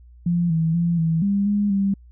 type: tone with pitch steps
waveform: sine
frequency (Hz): 172.9 / 162 / 170.7 / 162.7 / 199.8 / 204.9 / 197.1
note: F3 / E3 / F3 / E3 / G3 / G#3 / G3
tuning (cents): -17 / -30 / -39 / -22 / +33 / -23 / +10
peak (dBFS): -17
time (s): 0.26-1.94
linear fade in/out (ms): 5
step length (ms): 240
effects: added 60 Hz sine -44 dBFS peak until 2.11 s